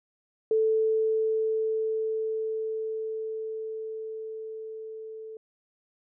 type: tone with level ramp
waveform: sine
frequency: 440 Hz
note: A4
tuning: in tune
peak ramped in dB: -20 to -38 dBFS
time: 0.51-5.37 s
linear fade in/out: 2 ms
effects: none